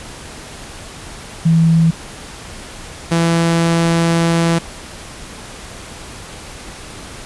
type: tone pair in turn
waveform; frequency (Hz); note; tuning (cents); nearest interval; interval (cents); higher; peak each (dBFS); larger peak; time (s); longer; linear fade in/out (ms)
sine / sawtooth; 164 / 167.25; E3 / E3; -9 / +25; unison; 34; second; -8; neither; 1.45-1.91 / 3.11-4.59; second; 10
effects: pink hiss -33 dBFS RMS until 7.25 s + resampled to 24000 Hz